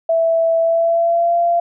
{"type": "tone with pitch glide", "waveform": "sine", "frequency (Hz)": [659.3, 687.3], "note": ["E5", "F5"], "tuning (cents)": [0, -28], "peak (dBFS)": -12, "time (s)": [0.09, 1.6], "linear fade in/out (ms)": 5, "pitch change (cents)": 72, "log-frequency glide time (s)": [0.59, 1.36], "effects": []}